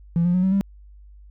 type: tone with pitch steps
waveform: triangle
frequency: 169.5 / 175.98 / 182.72 / 189.71 / 196.97 Hz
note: E3 / F3 / F#3 / F#3 / G3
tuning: +49 / +13 / -21 / +44 / +9 cents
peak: -13 dBFS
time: 0.16-0.61 s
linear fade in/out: 0 ms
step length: 90 ms
effects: tanh soft clip ceiling -13 dBFS + added 50 Hz sine -43 dBFS peak until 1.3 s